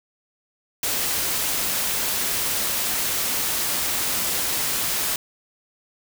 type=noise; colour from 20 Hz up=white; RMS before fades=-24 dBFS; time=0.83-5.16 s; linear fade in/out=2 ms; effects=none